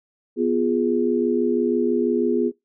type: chord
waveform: sine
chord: F diminished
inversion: second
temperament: equal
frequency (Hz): 246.9 / 349.2 / 415.3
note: Cb4 / F4 / Ab4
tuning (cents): 0 / 0 / 0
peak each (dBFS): -22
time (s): 0.36-2.52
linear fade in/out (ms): 50
effects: noise-tail reverb RT60 0.2 s tail -22 dB re dry